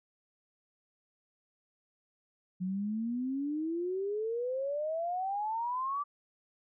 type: exponential sweep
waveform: sine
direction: up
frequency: 180 to 1174.7 Hz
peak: -31 dBFS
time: 2.6-6.04 s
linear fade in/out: 20 ms
effects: none